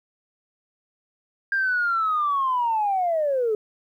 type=linear sweep; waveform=sine; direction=down; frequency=1609 to 415.3 Hz; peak=-19 dBFS; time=1.52-3.55 s; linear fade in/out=2 ms; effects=tanh soft clip ceiling -15 dBFS + 10-bit